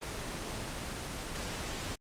pink noise, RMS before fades -38 dBFS, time 0.01-1.96 s, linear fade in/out 20 ms, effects low-pass 9000 Hz 12 dB/octave + Opus 24 kbps

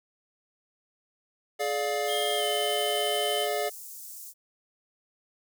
square chord, D diminished, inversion second, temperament just, 422.9 / 587.3 / 704.8 Hz, Ab4 / D5 / F5, +31 / 0 / +16 cents, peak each -32 dBFS, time 1.59-3.7 s, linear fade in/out 20 ms
white high-pass noise, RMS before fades -43 dBFS, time 2.03-4.34 s, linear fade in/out 50 ms, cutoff 6100 Hz, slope 24 dB/octave
square tone with pitch glide, 3206 to 3058 Hz, G7 to G7, +38 to -44 cents, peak -31 dBFS, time 2.07-3.48 s, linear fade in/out 50 ms, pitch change -82 cents, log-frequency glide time 2.37-2.43 s
effects none

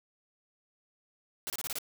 white noise bursts, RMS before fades -36 dBFS, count 6, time 1.47-1.785 s, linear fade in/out 0 ms, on 30 ms, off 27 ms, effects none

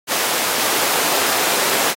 pink high-pass noise, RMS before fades -19 dBFS, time 0.07-1.95 s, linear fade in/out 50 ms, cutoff 430 Hz, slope 12 dB/octave, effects AAC 48 kbps

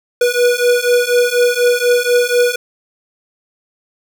square beating tone pair, 484.5 / 488.6 Hz, B4 / B4, -33 / -19 cents, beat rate 4.1 Hz, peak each -15 / -14 dBFS, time 0.21-2.56 s, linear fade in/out 5 ms, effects none

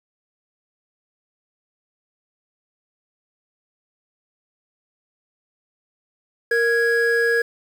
triangle tone pair together, 466.2 / 1661.2 Hz, A#4 / G#6, 0 / 0 cents, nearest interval octave + minor seventh, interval 2200 cents, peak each -17 dBFS, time 6.51-7.42 s, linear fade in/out 5 ms, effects 7-bit

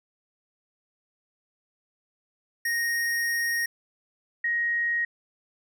square / sine tone pair in turn, 1864.7 / 1880.9 Hz, A#6 / A#6, 0 / +15 cents, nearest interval unison, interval 15 cents, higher second, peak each -25 / -23 dBFS, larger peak second, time 2.65-3.66 / 4.44-5.05 s, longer first, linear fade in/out 5 ms, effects none

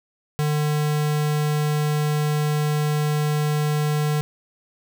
square tone, 150 Hz, D3, 37 cents sharp, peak -20 dBFS, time 0.39-4.21 s, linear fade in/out 0 ms, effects none

